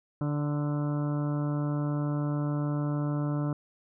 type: harmonic tone with a mistuned harmonic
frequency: 146.83 Hz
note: D3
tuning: in tune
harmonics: 1 / 2 / 3 / 4 / 5 / 6 / 7 / 8 / 9 / 10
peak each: -28 / -32 / -45 / -40 / -48 / -50 / -45 / -52 / -45 / -55 dBFS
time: 0.21-3.53 s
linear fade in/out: 2 ms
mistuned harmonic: 6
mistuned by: +26 cents
effects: none